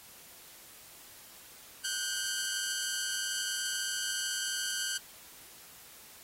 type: tone pair together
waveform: 10% pulse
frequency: 1466.8 / 1568 Hz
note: F#6 / G6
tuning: -15 / 0 cents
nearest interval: minor second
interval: 115 cents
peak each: -28 / -25 dBFS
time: 1.84-4.98 s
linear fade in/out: 10 ms
effects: white hiss -53 dBFS RMS until 6.23 s + AAC 48 kbps